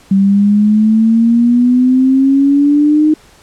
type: exponential sweep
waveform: sine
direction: up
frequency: 192.9 to 310.1 Hz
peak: -6 dBFS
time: 0.11-3.14 s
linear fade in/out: 5 ms
effects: pink hiss -44 dBFS RMS until 3.42 s + low-pass 10000 Hz 12 dB/octave